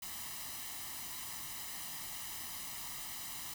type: noise with comb filter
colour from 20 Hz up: white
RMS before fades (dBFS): -44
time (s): 0.02-3.54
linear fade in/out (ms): 5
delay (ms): 1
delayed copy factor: +0.7
effects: none